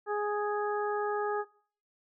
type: harmonic tone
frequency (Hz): 415.5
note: G#4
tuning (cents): +1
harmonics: 1 / 2 / 3 / 4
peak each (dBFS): -31 / -34 / -37 / -40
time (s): 0.06-1.45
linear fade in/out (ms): 50
effects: noise-tail reverb RT60 0.5 s tail -22 dB re dry